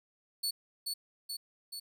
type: tone with echo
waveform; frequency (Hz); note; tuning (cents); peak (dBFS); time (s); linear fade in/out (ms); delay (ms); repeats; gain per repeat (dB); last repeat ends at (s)
sawtooth; 4435; C#8; 0; -28; 0.43-0.51; 10; 430; 3; -3; 1.8
effects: none